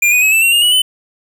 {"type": "tone with pitch steps", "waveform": "square", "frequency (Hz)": [2400, 2480, 2563, 2649, 2738, 2829, 2924, 3022], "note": ["D7", "D#7", "E7", "E7", "F7", "F7", "F#7", "F#7"], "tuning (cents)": [37, -6, -49, 8, -35, 22, -21, 36], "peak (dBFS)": -9, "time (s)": [0.02, 0.82], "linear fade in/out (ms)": 5, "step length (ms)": 100, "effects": []}